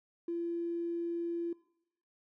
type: tone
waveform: triangle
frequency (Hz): 340.3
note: F4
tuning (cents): -45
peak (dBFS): -29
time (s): 0.28-1.53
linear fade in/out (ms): 5
effects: noise-tail reverb RT60 0.8 s tail -25 dB re dry + tanh soft clip ceiling -31 dBFS